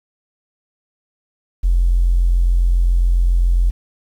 triangle tone, 43.65 Hz, F1, in tune, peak -7 dBFS, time 1.63-3.71 s, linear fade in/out 20 ms, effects tanh soft clip ceiling -9 dBFS + 8-bit

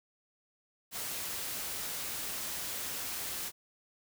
white noise, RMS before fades -38 dBFS, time 0.91-3.52 s, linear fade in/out 50 ms, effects none

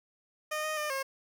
15% pulse tone with pitch steps, 613 / 620 / 603 / 539 Hz, D#5 / D#5 / D5 / C#5, -26 / -6 / +46 / -49 cents, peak -25 dBFS, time 0.51-1.03 s, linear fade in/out 10 ms, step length 130 ms, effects none

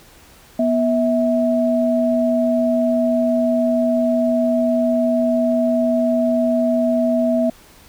sine tone pair together, 243.5 / 650 Hz, B3 / E5, -24 / -24 cents, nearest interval octave + perfect fourth, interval 1700 cents, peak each -17 dBFS, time 0.59-7.5 s, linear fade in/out 5 ms, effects pink hiss -47 dBFS RMS until 7.88 s

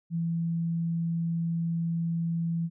sine tone, 167.1 Hz, E3, 24 cents sharp, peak -26 dBFS, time 0.1-2.7 s, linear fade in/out 50 ms, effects none

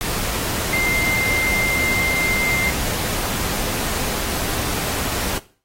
sine tone in noise, 2093 Hz, C7, in tune, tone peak -18 dBFS, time 0.73-2.7 s, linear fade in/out 0 ms, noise pink, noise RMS -24 dBFS, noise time 0.01-5.38 s, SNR +3 dB, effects noise-tail reverb RT60 0.4 s tail -17 dB re dry + AAC 48 kbps

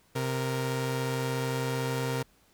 sawtooth tone pair together, 130.82 / 466.2 Hz, C3 / A#4, 0 / 0 cents, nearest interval octave + minor seventh, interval 2200 cents, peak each -26 / -29 dBFS, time 0.15-2.23 s, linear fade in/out 10 ms, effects pink hiss -64 dBFS RMS until 2.53 s

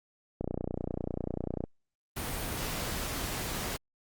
click train, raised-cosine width 2 ms, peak -19 dBFS, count 38, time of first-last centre 0.41-1.639 s, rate 30.1 Hz
pink noise, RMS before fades -35 dBFS, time 2.16-3.77 s, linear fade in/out 10 ms
effects Opus 32 kbps

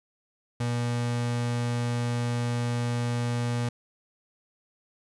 35% pulse tone, 120 Hz, B2, 49 cents flat, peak -24 dBFS, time 0.6-3.69 s, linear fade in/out 5 ms, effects resampled to 24000 Hz + 11-bit

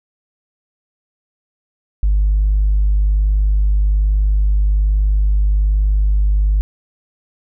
triangle tone with tanh clipping, 50.6 Hz, G#1, 44 cents flat, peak -11 dBFS, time 2.03-6.61 s, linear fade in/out 0 ms, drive 5 dB, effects none

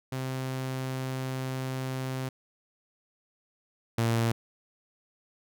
sawtooth tone pair in turn, 130.81 / 115.39 Hz, C3 / A#2, 0 / -17 cents, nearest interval major second, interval 217 cents, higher first, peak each -27 / -20 dBFS, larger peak second, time 0.12-2.29 / 3.98-4.32 s, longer first, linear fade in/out 5 ms, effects none

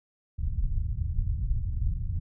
pink low-pass noise, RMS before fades -28 dBFS, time 0.38-2.2 s, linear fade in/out 10 ms, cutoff 110 Hz, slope 24 dB/octave, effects none

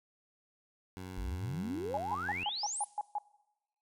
15% pulse tone with pitch glide, 92.5 to 90.02 Hz, F#2 to F#2, 0 to -47 cents, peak -36 dBFS, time 0.97-2.44 s, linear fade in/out 0 ms, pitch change -47 cents, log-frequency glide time 1.08-2.21 s
sine exponential sweep, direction up, 44.94 to 10500 Hz, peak -35 dBFS, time 1.17-2.85 s, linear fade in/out 10 ms
sine tone bursts, 830.6 Hz, G#5, in tune, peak -31 dBFS, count 8, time 1.94-3.184 s, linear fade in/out 2 ms, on 33 ms, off 140 ms
effects noise-tail reverb RT60 1.0 s tail -22 dB re dry

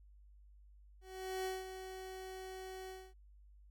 30% pulse tone with ADSR envelope, 376.1 Hz, F#4, 28 cents sharp, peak -34 dBFS, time 1.01-3.14 s, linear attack 440 ms, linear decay 190 ms, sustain -9 dB, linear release 250 ms, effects added 50 Hz sine -58 dBFS peak until 3.7 s

